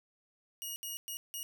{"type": "tone bursts at uneven times", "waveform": "10% pulse", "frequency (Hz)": 2881, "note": "F#7", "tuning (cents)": -47, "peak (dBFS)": -30, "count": 4, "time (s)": [[0.62, 0.76], [0.83, 0.97], [1.08, 1.17], [1.34, 1.43]], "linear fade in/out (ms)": 0, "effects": []}